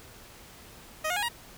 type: tone with pitch steps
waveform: 15% pulse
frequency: 625 / 717.9 / 824.7 / 947.3 Hz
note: D#5 / F5 / G#5 / A#5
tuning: +8 / +48 / -12 / +28 cents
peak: -21 dBFS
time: 1.04-1.288 s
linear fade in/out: 10 ms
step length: 62 ms
effects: pink hiss -50 dBFS RMS until 1.57 s